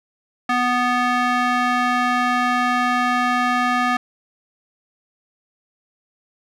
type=tone with band-pass filter; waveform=square; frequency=246.9 Hz; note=B3; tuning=in tune; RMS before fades=-19 dBFS; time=0.49-3.97 s; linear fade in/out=5 ms; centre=1400 Hz; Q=1.3; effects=none